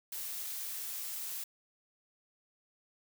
blue noise, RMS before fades -40 dBFS, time 0.12-1.44 s, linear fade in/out 5 ms, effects none

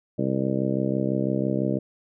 harmonic tone, 66 Hz, C2, 16 cents sharp, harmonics 2 / 3 / 4 / 5 / 6 / 7 / 8 / 9, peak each -29 / -27 / -29 / -29 / -35 / -32 / -37 / -32 dBFS, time 0.18-1.79 s, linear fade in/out 10 ms, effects none

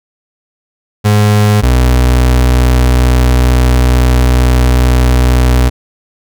35% pulse tone pair in turn, 104.6 / 62.2 Hz, G#2 / B1, +13 / +13 cents, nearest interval major sixth, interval 900 cents, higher first, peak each -4 dBFS, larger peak neither, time 1.04-1.62 / 1.62-5.7 s, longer second, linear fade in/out 20 ms, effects none

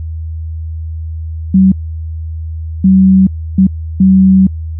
sine tone bursts at uneven times, 190 Hz, F#3, 46 cents sharp, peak -3 dBFS, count 4, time 1.54-1.72 / 2.84-3.27 / 3.58-3.67 / 4-4.47 s, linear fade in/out 5 ms, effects added 80 Hz sine -18 dBFS peak until 4.79 s

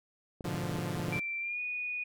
clicks, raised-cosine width 2 ms, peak -28 dBFS, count 11, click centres 0.408 / 0.457 / 0.544 / 0.635 / 0.715 / 0.756 / 0.786 / 0.965 / 0.998 / 1.083 / 1.165 s
sawtooth chord, G# diminished seventh, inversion none, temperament equal, 103.83 / 123.47 / 146.83 / 174.61 Hz, G#2 / B2 / D3 / F3, 0 / 0 / 0 / 0 cents, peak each -36 / -37 / -34 / -33 dBFS, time 0.44-1.2 s, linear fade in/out 10 ms
sine tone with pitch glide, 2349 to 2467 Hz, D7 to D#7, 0 to -15 cents, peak -33 dBFS, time 1.12-2.04 s, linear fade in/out 10 ms, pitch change +85 cents, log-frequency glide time 1.4-1.6 s
effects none

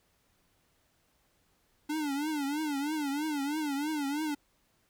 square tone with vibrato, 293.7 Hz, D4, in tune, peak -31 dBFS, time 1.89-4.35 s, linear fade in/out 10 ms, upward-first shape triangle, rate 3.1 Hz, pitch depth 140 cents each way, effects pink hiss -71 dBFS RMS until 4.89 s

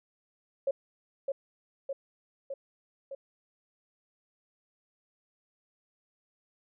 sine tone with echo, 547 Hz, C#5, 23 cents flat, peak -25 dBFS, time 0.67-0.71 s, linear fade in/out 5 ms, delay 610 ms, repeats 4, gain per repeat -3 dB, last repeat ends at 3.15 s, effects none

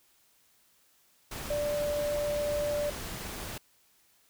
sine tone in noise, 587.3 Hz, D5, in tune, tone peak -28 dBFS, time 1.5-2.9 s, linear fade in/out 5 ms, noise pink, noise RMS -39 dBFS, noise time 1.31-3.58 s, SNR +8 dB, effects white hiss -66 dBFS RMS until 4.29 s

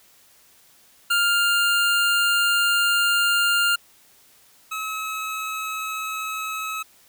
25% pulse tone pair in turn, 1400 / 1286.3 Hz, F6 / E6, +4 / -43 cents, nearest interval minor second, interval 147 cents, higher first, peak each -14 / -23 dBFS, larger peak first, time 1.1-3.76 / 4.71-6.83 s, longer first, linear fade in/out 10 ms, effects white hiss -55 dBFS RMS until 7.08 s

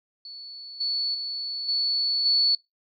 sine tone with level steps, 4435 Hz, C#8, in tune, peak -37 / -23 / -28 / -21 / -17 dBFS, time 0.25-2.55 s, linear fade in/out 2 ms, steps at 0.8 / 1.14 / 1.68 / 2.25 s, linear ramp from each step 10 ms, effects noise-tail reverb RT60 0.2 s tail -26 dB re dry + MP3 32 kbps

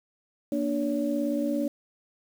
sine tone cluster, 236.9 / 294.3 / 567 Hz, A#3 / D4 / C#5, +28 / +4 / +39 cents, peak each -30 / -27 / -31 dBFS, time 0.52-1.68 s, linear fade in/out 2 ms, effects 8-bit

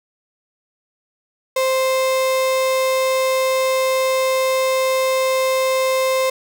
35% pulse tone, 523.3 Hz, C5, in tune, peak -14 dBFS, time 1.56-6.3 s, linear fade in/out 5 ms, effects none

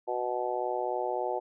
harmonic tone, 123.47 Hz, B2, in tune, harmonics 3 / 4 / 5 / 6 / 7, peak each -35 / -35 / -35 / -35 / -35 dBFS, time 0.07-1.4 s, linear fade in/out 20 ms, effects none

